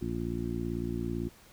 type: harmonic tone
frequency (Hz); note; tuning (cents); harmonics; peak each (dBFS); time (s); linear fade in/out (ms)
57.9; A#1; -11; 1 / 2 / 3 / 4 / 5 / 6; -39 / -38 / -39 / -37 / -39 / -37; 0.01-1.29; 10
effects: pink hiss -57 dBFS RMS until 1.52 s